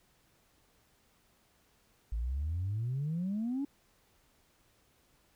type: exponential sweep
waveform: sine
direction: up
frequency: 52.7 to 289 Hz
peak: -30 dBFS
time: 2.12-3.65 s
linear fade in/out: 5 ms
effects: tanh soft clip ceiling -28 dBFS + pink hiss -69 dBFS RMS until 5.35 s